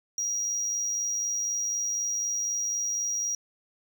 triangle tone with amplitude modulation, 5730 Hz, F8, 44 cents sharp, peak -24 dBFS, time 0.18-3.35 s, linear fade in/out 2 ms, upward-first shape sine, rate 104 Hz, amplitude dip 35%, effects none

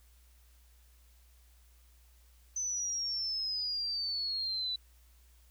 sine exponential sweep, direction down, 6110 to 3951 Hz, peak -32 dBFS, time 2.56-4.76 s, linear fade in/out 5 ms, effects added 60 Hz sine -59 dBFS peak until 5.5 s + white hiss -68 dBFS RMS until 5.5 s

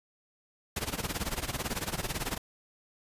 pink noise with tremolo, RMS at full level -31 dBFS, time 0.76-2.38 s, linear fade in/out 5 ms, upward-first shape sine, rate 18 Hz, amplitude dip 85%, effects resampled to 32000 Hz

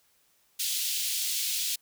pink high-pass noise, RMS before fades -30 dBFS, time 0.59-1.76 s, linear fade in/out 10 ms, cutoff 3100 Hz, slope 24 dB/octave, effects white hiss -67 dBFS RMS until 1.81 s

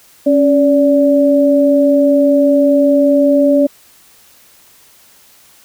sine tone pair together, 277.2 / 577.6 Hz, C#4 / D5, 0 / -29 cents, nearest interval octave + minor second, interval 1271 cents, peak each -10 dBFS, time 0.26-3.67 s, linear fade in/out 10 ms, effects white hiss -46 dBFS RMS until 5.64 s

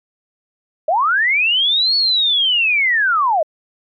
sine linear two-way sweep, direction up then down, 587.3 to 4435 to 587.3 Hz, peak -12 dBFS, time 0.88-3.43 s, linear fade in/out 5 ms, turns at 1.96 s, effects MP3 64 kbps

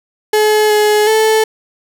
35% pulse tone with pitch steps, 426.7 / 421.9 / 437.9 Hz, G#4 / G#4 / A4, +47 / +27 / -8 cents, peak -7 dBFS, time 0.33-1.44 s, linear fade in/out 5 ms, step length 370 ms, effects none

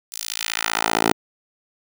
10% pulse tone with high-pass filter sweep, 55.4 Hz, A1, 13 cents sharp, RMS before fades -23 dBFS, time 0.12-1.13 s, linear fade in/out 5 ms, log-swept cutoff 7000 to 340 Hz, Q 0.96, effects none

